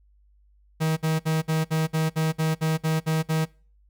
45% pulse tone bursts, 158.6 Hz, D#3, 33 cents sharp, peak -21 dBFS, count 12, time 0.8-3.456 s, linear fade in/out 20 ms, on 170 ms, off 56 ms, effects noise-tail reverb RT60 0.4 s tail -24 dB re dry + added 50 Hz sine -56 dBFS peak until 3.89 s

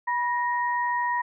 sine tone pair together, 974.2 / 1868 Hz, B5 / A#6, -24 / +3 cents, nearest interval major seventh, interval 1127 cents, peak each -24 / -29 dBFS, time 0.07-1.22 s, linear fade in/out 10 ms, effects none

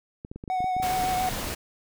clicks, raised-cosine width 3 ms, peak -24 dBFS, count 9, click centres 0.249 / 0.315 / 0.36 / 0.439 / 0.478 / 0.605 / 0.643 / 0.766 / 0.8 s
triangle tone with vibrato, 740 Hz, F#5, in tune, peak -22 dBFS, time 0.5-1.29 s, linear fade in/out 0 ms, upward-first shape triangle, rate 7.2 Hz, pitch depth 27 cents each way
pink noise, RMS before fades -32 dBFS, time 0.82-1.55 s, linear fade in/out 10 ms
effects none

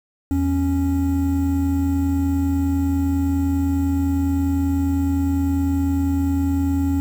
triangle tone pair together, 82.29 / 276.8 Hz, E2 / C#4, -2 / -2 cents, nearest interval octave + major sixth, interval 2100 cents, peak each -19 / -17 dBFS, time 0.31-7 s, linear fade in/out 0 ms, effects 7-bit

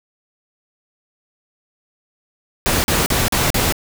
pink noise bursts, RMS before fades -17 dBFS, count 5, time 2.66-3.724 s, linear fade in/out 0 ms, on 180 ms, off 41 ms, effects none

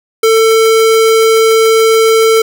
square tone, 446.5 Hz, A4, 25 cents sharp, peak -6 dBFS, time 0.23-2.42 s, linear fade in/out 5 ms, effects none

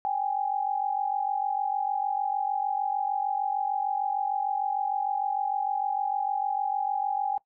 sine tone pair together, 784 / 830.6 Hz, G5 / G#5, 0 / 0 cents, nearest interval minor second, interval 100 cents, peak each -28 dBFS, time 0.05-7.38 s, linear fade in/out 0 ms, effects noise-tail reverb RT60 0.1 s tail -19 dB re dry

